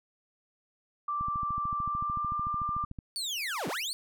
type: tone with pitch glide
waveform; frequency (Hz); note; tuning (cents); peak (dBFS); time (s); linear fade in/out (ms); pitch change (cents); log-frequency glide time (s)
sine; 1174.7 to 1190.4; D6 to D6; 0 to +23; -29; 1.08-2.85; 5; +23; 1.77-2.33
type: click train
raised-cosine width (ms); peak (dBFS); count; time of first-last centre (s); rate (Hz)
5; -28; 25; 1.21-2.988; 13.5
type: linear two-way sweep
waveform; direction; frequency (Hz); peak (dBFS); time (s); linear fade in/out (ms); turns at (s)
30% pulse; down then up; 4598 to 127.2 to 4598; -29; 3.16-3.93; 0; 3.68
effects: none